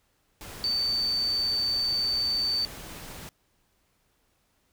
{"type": "tone in noise", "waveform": "sine", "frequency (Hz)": 4561, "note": "C#8", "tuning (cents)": 49, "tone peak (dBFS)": -24, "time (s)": [0.64, 2.65], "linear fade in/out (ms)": 0, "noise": "pink", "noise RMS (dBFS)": -42, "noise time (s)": [0.41, 3.29], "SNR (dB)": 15, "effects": ["pink hiss -70 dBFS RMS until 4.72 s"]}